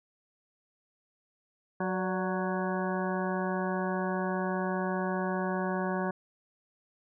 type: harmonic tone with a mistuned harmonic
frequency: 185 Hz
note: F#3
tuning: in tune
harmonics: 1 / 2 / 3 / 4 / 5 / 6 / 8 / 9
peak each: -32 / -35 / -37 / -38 / -39 / -40 / -41 / -42 dBFS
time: 1.8-6.11 s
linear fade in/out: 5 ms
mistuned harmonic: 3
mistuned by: +59 cents
effects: none